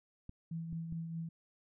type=clicks; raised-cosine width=5 ms; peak=-34 dBFS; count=3; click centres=0.294 / 0.728 / 0.925 s
type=tone with tremolo; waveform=sine; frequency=164.81 Hz; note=E3; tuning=in tune; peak=-36 dBFS; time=0.51-1.29 s; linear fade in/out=5 ms; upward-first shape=triangle; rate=4.8 Hz; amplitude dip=45%
effects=none